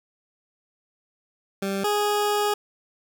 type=tone pair in turn; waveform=20% pulse; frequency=196 / 414.8 Hz; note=G3 / G#4; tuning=0 / -2 cents; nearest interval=octave + minor second; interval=1298 cents; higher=second; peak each=-20 / -16 dBFS; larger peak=second; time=1.62-1.84 / 1.84-2.54 s; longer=second; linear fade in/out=5 ms; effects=none